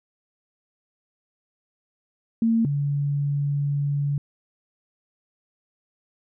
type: tone pair in turn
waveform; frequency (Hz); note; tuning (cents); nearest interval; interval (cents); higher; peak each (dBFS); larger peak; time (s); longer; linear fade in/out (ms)
sine; 227.5 / 142.93; A#3 / D3; -42 / -47; minor sixth; 805; first; -17 / -21; first; 2.42-2.65 / 2.65-4.18; second; 2
effects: none